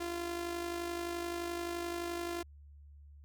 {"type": "tone with amplitude modulation", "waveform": "sawtooth", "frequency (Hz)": 344.5, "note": "F4", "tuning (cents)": -24, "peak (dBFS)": -30, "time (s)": [0, 2.43], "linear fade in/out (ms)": 10, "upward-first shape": "sine", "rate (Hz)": 51.6, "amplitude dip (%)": 50, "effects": ["added 72 Hz sine -52 dBFS peak until 3.24 s"]}